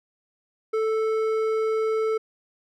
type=tone with hard clipping; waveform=sine; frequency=440 Hz; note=A4; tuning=in tune; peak=-23 dBFS; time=0.73-2.18 s; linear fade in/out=10 ms; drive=8 dB; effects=none